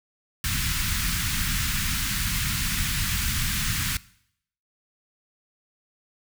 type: band-stop noise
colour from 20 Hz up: pink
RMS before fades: -26 dBFS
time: 0.44-3.97 s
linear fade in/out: 2 ms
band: 200 to 1400 Hz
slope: 24 dB/octave
effects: noise-tail reverb RT60 0.7 s tail -20 dB re dry